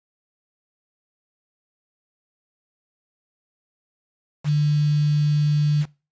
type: tone with quantisation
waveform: sine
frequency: 148.5 Hz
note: D3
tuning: 20 cents sharp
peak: -16 dBFS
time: 4.44-5.86 s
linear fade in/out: 50 ms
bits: 6
effects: noise-tail reverb RT60 0.3 s tail -22 dB re dry + resampled to 16000 Hz